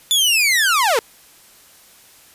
sawtooth linear sweep, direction down, 3520 to 412.6 Hz, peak -10 dBFS, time 0.11-0.99 s, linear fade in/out 0 ms, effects white hiss -48 dBFS RMS until 2.34 s + resampled to 32000 Hz

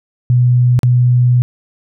sine tone with dropouts, 123.47 Hz, B2, in tune, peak -7 dBFS, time 0.3-1.42 s, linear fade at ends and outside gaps 0 ms, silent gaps 0.791-0.832 s, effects none

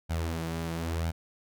sawtooth tone with flanger, 82.41 Hz, E2, in tune, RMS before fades -32 dBFS, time 0.09-1.12 s, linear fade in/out 20 ms, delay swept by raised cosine 1.3 to 7.2 ms, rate 1 Hz, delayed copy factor +0.6, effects none

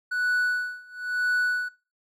triangle tone with tremolo, 1480 Hz, F#6, in tune, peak -19 dBFS, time 0.11-1.69 s, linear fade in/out 10 ms, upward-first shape sine, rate 1 Hz, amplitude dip 95%, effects noise-tail reverb RT60 0.3 s tail -20 dB re dry

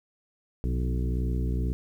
harmonic tone with a mistuned harmonic, 62.2 Hz, B1, 13 cents sharp, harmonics 1 / 2 / 3 / 4 / 5 / 6 / 7, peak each -26 / -32 / -36 / -38 / -40 / -42 / -43 dBFS, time 0.64-1.73 s, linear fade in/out 0 ms, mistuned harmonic 3, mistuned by -53 cents, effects 10-bit

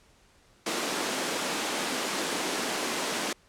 pink high-pass noise, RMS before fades -30 dBFS, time 0.66-3.33 s, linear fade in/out 5 ms, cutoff 230 Hz, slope 24 dB/octave, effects pink hiss -61 dBFS RMS until 3.48 s + low-pass 9000 Hz 12 dB/octave

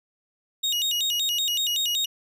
35% pulse tone with vibrato, 3283 Hz, G#7, 21 cents flat, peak -21 dBFS, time 0.63-2.06 s, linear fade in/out 10 ms, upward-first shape square, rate 5.3 Hz, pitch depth 220 cents each way, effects none

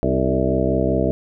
harmonic tone with a mistuned harmonic, 65.2 Hz, C2, 5 cents flat, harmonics 1 / 2 / 3 / 4 / 5 / 6 / 7 / 9 / 10, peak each -25 / -25 / -25 / -25 / -25 / -25 / -25 / -25 / -25 dBFS, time 0.03-1.11 s, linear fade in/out 0 ms, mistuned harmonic 5, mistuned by -27 cents, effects none

